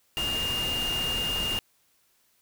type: tone in noise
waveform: sine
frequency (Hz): 2822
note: F7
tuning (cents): +17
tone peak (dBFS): -27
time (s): 0.17-1.59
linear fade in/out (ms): 0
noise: pink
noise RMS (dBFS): -34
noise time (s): 0.17-1.59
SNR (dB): +4
effects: white hiss -67 dBFS RMS until 2.41 s